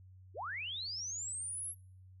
sine linear sweep, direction up, 296.2 to 11390 Hz, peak -38 dBFS, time 0.34-1.75 s, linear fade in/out 50 ms, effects noise-tail reverb RT60 0.6 s tail -26 dB re dry + added 93 Hz sine -54 dBFS peak until 2.2 s

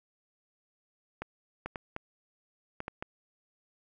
clicks, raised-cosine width 0.5 ms, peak -21 dBFS, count 7, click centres 1.22 / 1.66 / 1.758 / 1.964 / 2.804 / 2.881 / 3.025 s, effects none

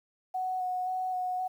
sine tone with vibrato, 738 Hz, F#5, 5 cents flat, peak -29 dBFS, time 0.34-1.48 s, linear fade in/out 10 ms, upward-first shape square, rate 1.9 Hz, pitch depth 12 cents each way, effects 10-bit

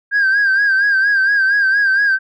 sine tone with vibrato, 1600 Hz, G6, 35 cents sharp, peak -9 dBFS, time 0.11-2.19 s, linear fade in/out 50 ms, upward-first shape sine, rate 4.3 Hz, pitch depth 69 cents each way, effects tanh soft clip ceiling -9 dBFS

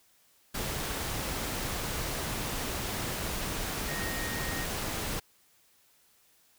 sine tone in noise, 1864.7 Hz, A#6, in tune, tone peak -38 dBFS, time 3.88-4.65 s, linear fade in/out 10 ms, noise pink, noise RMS -34 dBFS, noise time 0.54-5.2 s, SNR -7 dB, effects white hiss -65 dBFS RMS until 6.58 s

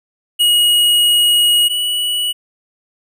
square tone pair in turn, 2894 / 2939 Hz, F#7 / F#7, -39 / -12 cents, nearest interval unison, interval 27 cents, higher second, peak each -10 / -16 dBFS, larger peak first, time 0.39-1.69 / 1.69-2.33 s, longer first, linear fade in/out 20 ms, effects none

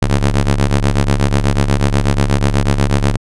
sawtooth ring-modulated tone, 70 Hz, C#2, 18 cents sharp, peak -4 dBFS, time 0.02-3.17 s, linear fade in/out 5 ms, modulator 39.1 Hz, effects resampled to 24000 Hz

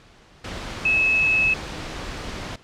sine tone in noise, 2590 Hz, E7, 31 cents flat, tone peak -16 dBFS, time 0.85-1.54 s, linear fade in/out 5 ms, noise pink, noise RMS -32 dBFS, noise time 0.44-2.56 s, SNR +13 dB, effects pink hiss -51 dBFS RMS until 2.63 s + low-pass 5000 Hz 12 dB/octave

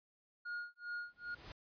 triangle tone with tremolo, 1431 Hz, F6, 42 cents sharp, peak -37 dBFS, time 0.45-1.35 s, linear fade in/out 10 ms, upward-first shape sine, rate 2.5 Hz, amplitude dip 100%
pink noise with exponential growth, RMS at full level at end -49 dBFS, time 0.96-1.52 s, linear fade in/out 2 ms, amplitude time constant 120 ms
effects resampled to 11025 Hz

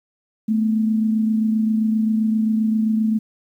sine tone pair together, 218.3 / 245.9 Hz, A3 / B3, -13 / -7 cents, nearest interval major second, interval 206 cents, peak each -16 / -28 dBFS, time 0.48-3.19 s, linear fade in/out 10 ms, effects 9-bit

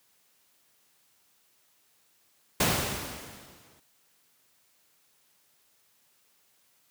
pink noise with exponential decay, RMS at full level -22 dBFS, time 2.6-3.8 s, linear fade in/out 5 ms, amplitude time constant 260 ms, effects white hiss -67 dBFS RMS until 6.9 s + high-pass 80 Hz 12 dB/octave

